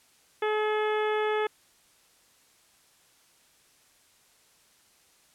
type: harmonic tone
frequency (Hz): 427.1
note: G#4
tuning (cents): +48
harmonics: 1 / 2 / 3 / 4 / 5 / 6 / 7 / 8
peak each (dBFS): -26 / -32 / -35 / -36 / -39 / -43 / -47 / -44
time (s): 0.42-1.47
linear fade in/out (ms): 5
effects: white hiss -62 dBFS RMS until 5.34 s + low-pass 11000 Hz 12 dB/octave